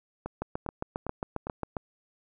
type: two click trains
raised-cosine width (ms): 1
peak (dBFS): -17 / -20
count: 11 / 4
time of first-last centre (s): 0.42-1.768 / 0.26-1.47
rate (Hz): 7.42 / 2.48
effects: none